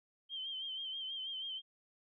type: tone with vibrato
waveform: sine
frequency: 3136 Hz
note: G7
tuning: in tune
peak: -39 dBFS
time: 0.29-1.62 s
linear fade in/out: 50 ms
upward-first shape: sine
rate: 6.2 Hz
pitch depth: 53 cents each way
effects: none